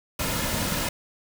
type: noise with comb filter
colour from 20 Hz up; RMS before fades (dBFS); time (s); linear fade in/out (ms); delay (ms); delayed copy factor
pink; -27; 0.19-0.89; 5; 2.6; -0.5
effects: none